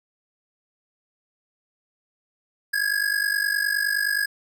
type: ring-modulated tone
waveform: square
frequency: 1661.2 Hz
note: G#6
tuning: in tune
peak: -19 dBFS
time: 2.73-4.26 s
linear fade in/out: 10 ms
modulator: 24.8 Hz
effects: none